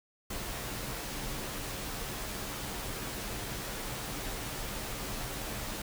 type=noise with comb filter; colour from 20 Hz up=pink; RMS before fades=-38 dBFS; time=0.3-5.82 s; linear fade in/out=5 ms; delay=12 ms; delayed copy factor=-0.5; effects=none